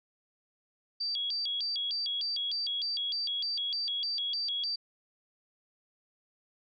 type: tone with vibrato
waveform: sine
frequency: 3938 Hz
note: B7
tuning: 6 cents flat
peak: -30 dBFS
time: 1-4.76 s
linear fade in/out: 10 ms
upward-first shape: square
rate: 3.3 Hz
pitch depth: 290 cents each way
effects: none